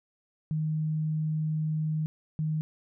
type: tone bursts at uneven times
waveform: sine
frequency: 155.56 Hz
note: D#3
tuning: in tune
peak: -26 dBFS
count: 2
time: 0.51-2.06 / 2.39-2.61 s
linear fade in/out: 0 ms
effects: none